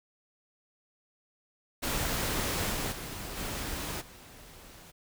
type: noise with level steps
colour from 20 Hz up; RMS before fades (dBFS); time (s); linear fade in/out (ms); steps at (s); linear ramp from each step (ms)
pink; -31 / -33 / -40 / -36 / -51; 1.82-4.92; 20; 2.72 / 2.91 / 3.36 / 4; 20
effects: none